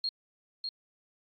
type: tone with echo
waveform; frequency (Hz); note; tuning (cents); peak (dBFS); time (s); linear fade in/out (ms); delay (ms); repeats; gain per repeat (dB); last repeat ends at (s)
sine; 4248; C8; +25; -26; 0.04-0.09; 2; 600; 1; -6; 0.69
effects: tanh soft clip ceiling -28 dBFS + AAC 32 kbps